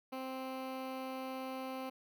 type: tone with notch filter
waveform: 15% pulse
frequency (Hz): 261.8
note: C4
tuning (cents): +1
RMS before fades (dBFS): -42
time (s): 0.12-1.9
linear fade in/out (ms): 10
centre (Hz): 7300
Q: 0.65
effects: none